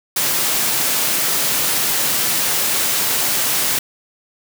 white high-pass noise, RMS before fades -18 dBFS, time 0.16-3.79 s, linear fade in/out 5 ms, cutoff 100 Hz, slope 48 dB/octave, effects none

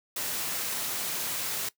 white noise, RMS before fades -32 dBFS, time 0.16-1.69 s, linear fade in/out 5 ms, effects noise-tail reverb RT60 0.1 s tail -19 dB re dry + high-pass 100 Hz 12 dB/octave

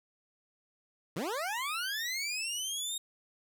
20% pulse linear sweep, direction up, 136.2 to 3743 Hz, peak -28 dBFS, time 1.16-2.98 s, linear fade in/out 5 ms, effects none

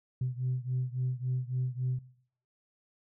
sine beating tone pair, 125.9 / 129.5 Hz, B2 / C3, +34 / -17 cents, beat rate 3.6 Hz, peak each -31 / -33 dBFS, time 0.21-1.99 s, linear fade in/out 5 ms, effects noise-tail reverb RT60 0.6 s tail -18 dB re dry + tanh soft clip ceiling -24 dBFS

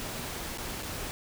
pink noise with dropouts, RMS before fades -37 dBFS, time 0-1.11 s, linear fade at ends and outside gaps 0 ms, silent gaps 0.575-0.583 / 0.826-0.831 s, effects none

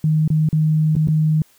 sine tone with dropouts, 155.5 Hz, D#3, 1 cent flat, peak -13 dBFS, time 0.04-1.42 s, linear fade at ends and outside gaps 2 ms, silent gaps 0.278-0.302 / 0.489-0.528 / 0.954-0.964 / 1.074-1.084 s, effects white hiss -55 dBFS RMS until 1.58 s

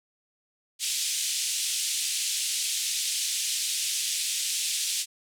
white band-pass noise, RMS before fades -29 dBFS, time 0.79-5.06 s, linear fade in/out 50 ms, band 2700 to 9400 Hz, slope 24 dB/octave, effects none

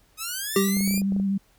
5% pulse linear sweep, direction up, 1247 to 2461 Hz, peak -18 dBFS, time 0.17-1.02 s, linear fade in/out 50 ms
sine tone with vibrato, 196 Hz, G3, in tune, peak -21 dBFS, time 0.56-1.38 s, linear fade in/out 10 ms, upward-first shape triangle, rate 12 Hz, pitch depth 25 cents each way
square tone with exponential decay, 392 Hz, G4, in tune, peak -17 dBFS, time 0.56-0.85 s, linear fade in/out 2 ms, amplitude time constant 63 ms
clicks, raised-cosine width 2 ms, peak -24 dBFS, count 10, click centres 0.769 / 0.808 / 0.877 / 0.91 / 0.942 / 0.978 / 1.018 / 1.122 / 1.164 / 1.199 s
effects added 41 Hz sine -62 dBFS peak until 1.58 s + pink hiss -62 dBFS RMS until 1.58 s

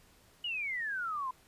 sine exponential sweep, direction down, 2960 to 999 Hz, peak -33 dBFS, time 0.44-1.31 s, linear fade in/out 5 ms, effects pink hiss -63 dBFS RMS until 1.47 s + resampled to 32000 Hz

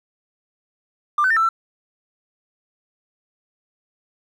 triangle tone with pitch steps, 1189 / 1518 / 1801 / 1325 / 1341 Hz, D6 / F#6 / A6 / E6 / E6, +21 / +44 / +40 / +9 / +29 cents, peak -11 dBFS, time 1.18-1.49 s, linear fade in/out 5 ms, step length 62 ms, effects tanh soft clip ceiling -12 dBFS

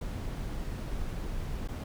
brown noise with dropouts, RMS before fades -35 dBFS, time 0.01-1.84 s, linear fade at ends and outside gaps 5 ms, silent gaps 1.677-1.685 s, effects none

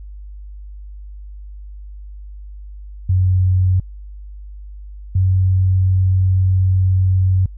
sine tone pair in turn, 92.5 / 93.57 Hz, F#2 / F#2, 0 / +20 cents, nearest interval unison, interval 20 cents, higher second, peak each -11 dBFS, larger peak neither, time 3.09-3.8 / 5.15-7.46 s, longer second, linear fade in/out 5 ms, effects added 50 Hz sine -31 dBFS peak until 7.57 s

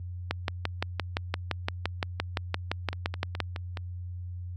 two click trains, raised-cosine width 0.3 ms, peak -19 / -11 dBFS, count 5 / 19, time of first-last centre 2.93-3.772 / 0.31-3.403 s, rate 4.75 / 5.82 Hz, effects added 89 Hz sine -34 dBFS peak until 4.56 s + high-pass 60 Hz 12 dB/octave

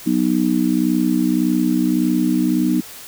sine chord, B major, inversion second, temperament just, 185.21 / 246.9 / 308.7 Hz, F#3 / B3 / D#4, +2 / 0 / -14 cents, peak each -21 / -18 / -18 dBFS, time 0.06-2.81 s, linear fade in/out 10 ms, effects white hiss -37 dBFS RMS until 3.07 s

